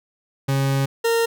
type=tone pair in turn; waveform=40% pulse; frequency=136.6 / 460.9 Hz; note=C#3 / A#4; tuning=-25 / -20 cents; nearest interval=octave + major sixth; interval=2105 cents; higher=second; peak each=-17 / -16 dBFS; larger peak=second; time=0.48-0.86 / 1.04-1.26 s; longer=first; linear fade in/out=10 ms; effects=none